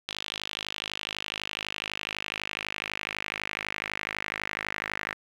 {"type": "tone with band-pass filter sweep", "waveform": "sawtooth", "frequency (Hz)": 52, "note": "G#1", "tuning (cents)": 3, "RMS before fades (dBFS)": -36, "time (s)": [0.08, 5.14], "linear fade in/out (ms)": 0, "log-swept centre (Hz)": [3400, 1900], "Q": 3.2, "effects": ["9-bit"]}